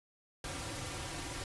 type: noise with comb filter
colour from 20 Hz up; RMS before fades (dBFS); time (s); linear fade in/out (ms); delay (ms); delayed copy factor
pink; -41; 0.44-1.44; 2; 4.7; -0.75
effects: resampled to 24000 Hz